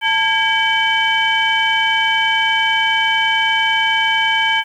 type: tone cluster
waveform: sine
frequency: 890 / 1634 / 2288 / 3061 Hz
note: A5 / G#6 / D7 / G7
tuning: +20 / -29 / -46 / -42 cents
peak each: -18 dBFS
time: 0.01-4.64 s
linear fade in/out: 50 ms
effects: tanh soft clip ceiling -5 dBFS + 8-bit